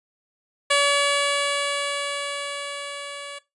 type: tone with level ramp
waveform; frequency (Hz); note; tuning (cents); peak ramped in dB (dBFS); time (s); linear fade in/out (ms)
10% pulse; 569; C#5; +45; -8 to -26; 0.7-3.39; 10
effects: noise-tail reverb RT60 0.2 s tail -18 dB re dry + resampled to 24000 Hz